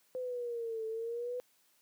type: exponential two-way sweep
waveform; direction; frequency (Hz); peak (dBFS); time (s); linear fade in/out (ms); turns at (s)
sine; down then up; 512 to 440 to 499.7; -35; 0.15-1.4; 0; 0.86
effects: white hiss -70 dBFS RMS until 1.81 s + high-pass 150 Hz 12 dB/octave